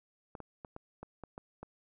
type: clicks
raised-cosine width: 1 ms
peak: -30 dBFS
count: 8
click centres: 0.352 / 0.403 / 0.648 / 0.764 / 1.03 / 1.237 / 1.379 / 1.63 s
effects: none